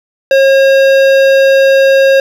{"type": "tone with hard clipping", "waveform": "sine", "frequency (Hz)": 541, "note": "C#5", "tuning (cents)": -42, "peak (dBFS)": -6, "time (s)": [0.31, 2.2], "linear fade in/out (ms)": 2, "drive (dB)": 14, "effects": []}